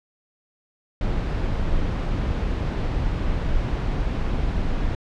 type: noise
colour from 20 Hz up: brown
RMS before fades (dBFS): -23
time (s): 1.01-4.95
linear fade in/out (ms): 2
effects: low-pass 4000 Hz 12 dB/octave